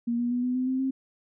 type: tone with pitch steps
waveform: sine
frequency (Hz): 235.9 / 240.6 / 245.4 / 250.2 / 255.2 / 260.2 / 265.4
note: A#3 / B3 / B3 / B3 / C4 / C4 / C4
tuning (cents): +21 / -45 / -11 / +23 / -43 / -9 / +25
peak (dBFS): -24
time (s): 0.07-0.91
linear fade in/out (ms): 10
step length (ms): 120
effects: none